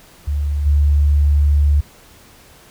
sine tone with level steps, 72.7 Hz, D2, 17 cents flat, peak -16 / -10 dBFS, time 0.27-1.81 s, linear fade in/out 10 ms, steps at 0.65 s, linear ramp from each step 20 ms, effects pink hiss -46 dBFS RMS until 2.7 s

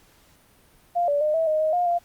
sine tone with pitch steps, 698 / 577 / 608 / 650 / 620 / 626 / 710 / 694 Hz, F5 / D5 / D#5 / E5 / D#5 / D#5 / F5 / F5, -1 / -31 / -40 / -24 / -6 / +10 / +28 / -11 cents, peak -19 dBFS, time 0.95-1.99 s, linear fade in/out 20 ms, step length 130 ms, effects pink hiss -57 dBFS RMS until 2.04 s + Opus 48 kbps

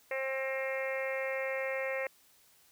harmonic tone with a mistuned harmonic, 266.3 Hz, C4, 31 cents sharp, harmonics 2 / 3 / 4 / 5 / 6 / 7 / 8 / 9 / 10, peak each -34 / -47 / -47 / -49 / -49 / -40 / -40 / -45 / -49 dBFS, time 0.11-2.07 s, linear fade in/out 2 ms, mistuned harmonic 9, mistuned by -20 cents, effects white hiss -64 dBFS RMS until 2.71 s

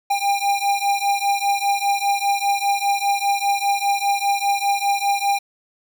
square beating tone pair, 799 / 804 Hz, G5 / G5, +33 / +44 cents, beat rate 5 Hz, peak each -21 / -22 dBFS, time 0.1-5.39 s, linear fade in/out 10 ms, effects none

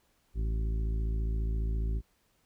harmonic tone, 54.7 Hz, A1, 9 cents flat, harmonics 1 / 2 / 3 / 4 / 5 / 6 / 7, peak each -28 / -40 / -43 / -51 / -49 / -56 / -49 dBFS, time 0.34-2.02 s, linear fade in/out 50 ms, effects pink hiss -71 dBFS RMS until 2.45 s

